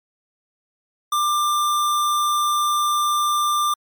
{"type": "tone", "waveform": "square", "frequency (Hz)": 1189, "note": "D6", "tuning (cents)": 21, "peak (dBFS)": -18, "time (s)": [1.12, 3.74], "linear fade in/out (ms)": 5, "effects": ["MP3 96 kbps"]}